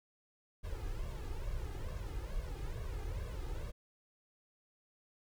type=noise with flanger; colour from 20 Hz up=brown; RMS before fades=-40 dBFS; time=0.63-3.72 s; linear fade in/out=20 ms; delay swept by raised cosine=1.8 to 2.45 ms; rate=2.3 Hz; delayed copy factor=+0.8; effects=none